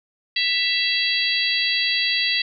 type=harmonic tone with a mistuned harmonic; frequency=659.3 Hz; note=E5; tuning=in tune; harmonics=3 / 4 / 5 / 6 / 7; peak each=-25 / -25 / -25 / -25 / -25 dBFS; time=0.36-2.42 s; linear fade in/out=5 ms; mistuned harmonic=4; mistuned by=+32 cents; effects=none